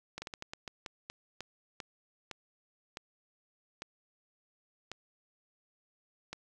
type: slowing click train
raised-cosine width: 0.2 ms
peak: -23 dBFS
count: 16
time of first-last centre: 0.18-6.33 s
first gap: 40 ms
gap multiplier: 1.29
effects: none